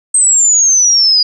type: exponential sweep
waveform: sine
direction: down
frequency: 8372 to 4854 Hz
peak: -6 dBFS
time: 0.14-1.23 s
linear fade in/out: 5 ms
effects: none